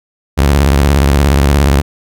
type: tone with vibrato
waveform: sawtooth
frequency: 70 Hz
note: C#2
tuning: 18 cents sharp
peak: -3 dBFS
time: 0.37-1.82 s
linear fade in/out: 20 ms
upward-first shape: sine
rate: 17 Hz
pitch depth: 190 cents each way
effects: none